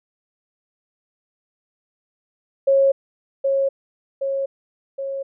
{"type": "tone with echo", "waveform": "sine", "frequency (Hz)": 546, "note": "C#5", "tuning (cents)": -26, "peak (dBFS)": -12, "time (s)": [2.67, 2.92], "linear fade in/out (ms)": 10, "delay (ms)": 770, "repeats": 3, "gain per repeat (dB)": -4, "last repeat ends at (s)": 5.23, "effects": []}